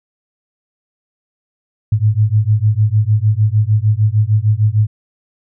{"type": "beating tone pair", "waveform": "sine", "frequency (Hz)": [103.83, 110.43], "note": ["G#2", "A2"], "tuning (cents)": [0, 7], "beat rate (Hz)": 6.6, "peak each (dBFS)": -13, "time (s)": [1.92, 4.87], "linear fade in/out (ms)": 5, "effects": []}